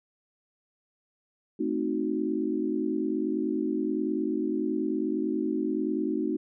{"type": "chord", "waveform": "sine", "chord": "A diminished seventh", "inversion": "none", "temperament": "equal", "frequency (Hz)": [220, 261.6, 311.1, 370], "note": ["A3", "C4", "Eb4", "Gb4"], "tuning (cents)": [0, 0, 0, 0], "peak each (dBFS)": [-33, -32, -29, -32], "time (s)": [1.59, 6.37], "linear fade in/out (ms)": 10, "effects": []}